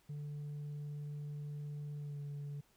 sine tone with pitch glide, 146.83 to 144.06 Hz, D3 to D3, 0 to -33 cents, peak -38 dBFS, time 0.09-2.61 s, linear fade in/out 10 ms, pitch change -33 cents, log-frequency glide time 1.99-2.18 s, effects tanh soft clip ceiling -40 dBFS + pink hiss -71 dBFS RMS until 2.76 s

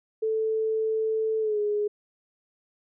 sine tone with pitch glide, 440 to 416.5 Hz, A4 to G#4, 0 to +5 cents, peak -23 dBFS, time 0.22-1.88 s, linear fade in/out 10 ms, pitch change -95 cents, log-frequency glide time 1.4-1.59 s, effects none

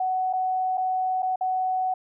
sine tone with dropouts, 746 Hz, F#5, 14 cents sharp, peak -22 dBFS, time 0-1.94 s, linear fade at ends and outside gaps 5 ms, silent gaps 0.329-0.334 / 0.774-0.778 / 1.223-1.228 / 1.359-1.409 s, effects none

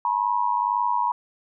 sine tone with amplitude modulation, 966 Hz, B5, 39 cents flat, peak -16 dBFS, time 0.05-1.12 s, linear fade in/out 2 ms, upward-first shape sine, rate 102 Hz, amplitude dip 90%, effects none

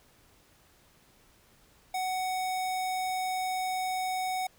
square tone, 745 Hz, F#5, 12 cents sharp, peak -30 dBFS, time 1.94-4.47 s, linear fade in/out 5 ms, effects pink hiss -62 dBFS RMS until 4.58 s

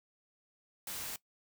white noise, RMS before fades -41 dBFS, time 0.87-1.16 s, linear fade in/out 2 ms, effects noise-tail reverb RT60 0.1 s tail -19 dB re dry

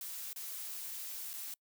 blue noise with dropouts, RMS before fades -43 dBFS, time 0.01-1.54 s, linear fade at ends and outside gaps 2 ms, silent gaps 0.331-0.36 / 1.333-1.337 s, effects noise-tail reverb RT60 0.1 s tail -26 dB re dry

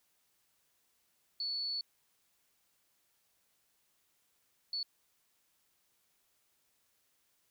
sine tone bursts at uneven times, 4435 Hz, C#8, in tune, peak -34 dBFS, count 2, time 1.4-1.81 / 4.73-4.83 s, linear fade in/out 2 ms, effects white hiss -75 dBFS RMS until 7.5 s

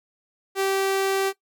sawtooth tone, 388.2 Hz, G4, 17 cents flat, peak -17 dBFS, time 0.55-1.33 s, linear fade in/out 50 ms, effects noise-tail reverb RT60 0.1 s tail -17 dB re dry

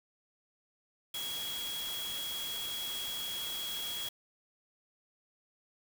sine tone in noise, 3322 Hz, G#7, in tune, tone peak -37 dBFS, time 1.14-4.09 s, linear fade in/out 5 ms, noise white, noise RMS -42 dBFS, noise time 1.14-4.09 s, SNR +2 dB, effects none

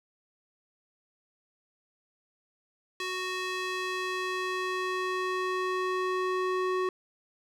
square tone with band-pass filter sweep, 370 Hz, F#4, in tune, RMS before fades -31 dBFS, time 3-6.89 s, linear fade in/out 2 ms, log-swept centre 2900 to 860 Hz, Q 0.77, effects none

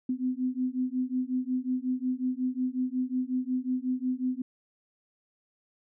sine beating tone pair, 252 / 257.5 Hz, B3 / C4, +35 / -28 cents, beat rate 5.5 Hz, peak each -30 dBFS, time 0.09-4.42 s, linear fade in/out 5 ms, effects none

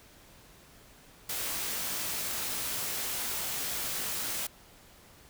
white noise with comb filter, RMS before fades -34 dBFS, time 1.29-4.47 s, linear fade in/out 5 ms, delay 18 ms, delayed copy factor +0.55, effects pink hiss -56 dBFS RMS until 5.29 s

